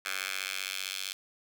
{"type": "tone with high-pass filter sweep", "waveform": "10% pulse", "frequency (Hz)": 95.4, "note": "G2", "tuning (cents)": -47, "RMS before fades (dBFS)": -36, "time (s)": [0.05, 1.13], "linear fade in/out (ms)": 5, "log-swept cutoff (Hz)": [1800, 3300], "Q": 1.5, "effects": []}